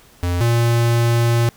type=tone pair in turn; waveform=square; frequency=88 / 117.47 Hz; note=F2 / A#2; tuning=+14 / +14 cents; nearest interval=perfect fourth; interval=500 cents; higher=second; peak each=-18 / -14 dBFS; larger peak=second; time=0.23-0.41 / 0.41-1.49 s; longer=second; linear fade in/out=0 ms; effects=pink hiss -49 dBFS RMS until 1.56 s